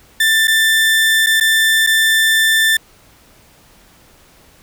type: tone with dropouts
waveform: 30% pulse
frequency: 1776 Hz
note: A6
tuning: 16 cents sharp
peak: -8 dBFS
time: 0.2-2.77 s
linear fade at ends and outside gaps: 5 ms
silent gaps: 0.473-0.479 / 1.263-1.268 / 1.401-1.408 / 1.866-1.871 s
effects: pink hiss -48 dBFS RMS until 4.62 s